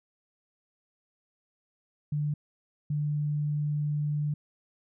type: tone bursts at uneven times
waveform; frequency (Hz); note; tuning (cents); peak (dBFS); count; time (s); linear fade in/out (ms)
sine; 148.2; D3; +16; -26; 2; 2.12-2.34 / 2.9-4.34; 5
effects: none